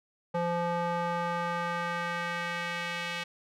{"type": "tone with band-pass filter sweep", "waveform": "square", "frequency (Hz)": 172.5, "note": "F3", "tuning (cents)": -21, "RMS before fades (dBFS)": -32, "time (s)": [0.34, 3.24], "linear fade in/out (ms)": 10, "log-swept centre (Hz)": [690, 2600], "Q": 1.4, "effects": []}